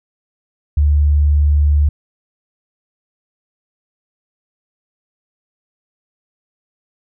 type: tone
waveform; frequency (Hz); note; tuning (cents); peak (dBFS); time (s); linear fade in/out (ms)
sine; 73.42; D2; 0; -9; 0.77-1.89; 5
effects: none